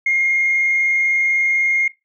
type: tone with vibrato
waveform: sine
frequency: 2132 Hz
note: C7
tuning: 32 cents sharp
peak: -13 dBFS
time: 0.06-1.88 s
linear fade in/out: 5 ms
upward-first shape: square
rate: 20 Hz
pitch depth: 11 cents each way
effects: noise-tail reverb RT60 0.2 s tail -19 dB re dry + tanh soft clip ceiling -9 dBFS